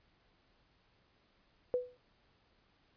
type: tone with exponential decay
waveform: sine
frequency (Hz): 496.7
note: B4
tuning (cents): +10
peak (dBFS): -26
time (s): 1.74-1.97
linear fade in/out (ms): 0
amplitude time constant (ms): 48
effects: pink hiss -71 dBFS RMS until 2.96 s + resampled to 11025 Hz